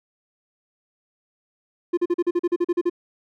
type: tone bursts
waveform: triangle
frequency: 349.2 Hz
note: F4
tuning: in tune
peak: -15 dBFS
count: 12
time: 1.93-2.898 s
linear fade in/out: 10 ms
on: 44 ms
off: 40 ms
effects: none